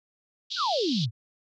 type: band-pass noise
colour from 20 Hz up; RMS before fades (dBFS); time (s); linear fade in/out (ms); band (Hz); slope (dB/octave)
white; -33; 0.5-1.06; 20; 3200 to 4800; 48
type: exponential sweep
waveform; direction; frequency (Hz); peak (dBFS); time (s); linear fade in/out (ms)
sine; down; 1612 to 99.9; -24; 0.56-1.11; 50
effects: none